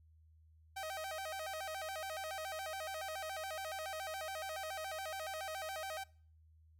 sawtooth tone with vibrato, 698.5 Hz, F5, in tune, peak -37 dBFS, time 0.76-6.04 s, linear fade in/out 10 ms, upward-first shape square, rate 7.1 Hz, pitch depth 180 cents each way, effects noise-tail reverb RT60 0.5 s tail -23 dB re dry + added 79 Hz sine -62 dBFS peak until 6.79 s

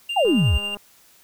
triangle tone with tremolo, 2794 Hz, F7, in tune, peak -22 dBFS, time 0.09-0.75 s, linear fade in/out 5 ms, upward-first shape sine, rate 11 Hz, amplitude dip 40%
sine exponential sweep, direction down, 860 to 58.6 Hz, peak -15 dBFS, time 0.16-0.58 s, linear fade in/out 10 ms
click train, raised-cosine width 1 ms, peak -25 dBFS, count 107, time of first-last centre 0.25-0.77 s, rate 204 Hz
effects white hiss -54 dBFS RMS until 1.23 s

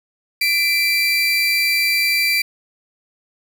30% pulse tone pair together, 2018 / 2349 Hz, B6 / D7, +37 / 0 cents, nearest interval minor third, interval 263 cents, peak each -24 / -13 dBFS, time 0.41-2.42 s, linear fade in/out 5 ms, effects none

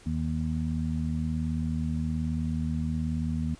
harmonic tone, 78.8 Hz, D#2, 23 cents sharp, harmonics 1 / 2 / 3, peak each -31 / -31 / -31 dBFS, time 0.06-3.55 s, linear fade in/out 5 ms, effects pink hiss -54 dBFS RMS until 3.59 s + resampled to 22050 Hz

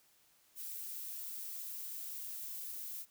violet noise, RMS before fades -44 dBFS, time 0.55-3.06 s, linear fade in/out 50 ms, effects white hiss -69 dBFS RMS until 3.1 s

